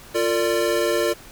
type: chord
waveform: square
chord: Bb major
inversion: second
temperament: equal with one note detuned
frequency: 349.2 / 454.7 / 587.3 Hz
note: F4 / Bb4 / D5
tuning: 0 / -43 / 0 cents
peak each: -24 dBFS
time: 0.14-1.14 s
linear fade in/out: 20 ms
effects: pink hiss -44 dBFS RMS until 1.31 s